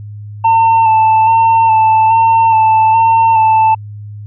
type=tone with vibrato; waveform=triangle; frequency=893 Hz; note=A5; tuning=25 cents sharp; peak=-4 dBFS; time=0.44-3.75 s; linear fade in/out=10 ms; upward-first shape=square; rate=1.2 Hz; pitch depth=22 cents each way; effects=added 104 Hz sine -25 dBFS peak until 4.26 s + resampled to 8000 Hz